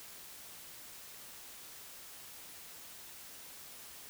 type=silence; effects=white hiss -51 dBFS RMS until 4.09 s